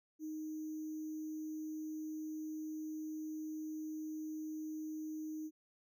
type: tone with sample-and-hold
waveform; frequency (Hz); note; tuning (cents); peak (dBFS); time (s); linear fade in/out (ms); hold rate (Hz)
sine; 311.1; D#4; 0; -40; 0.19-5.51; 50; 6300
effects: none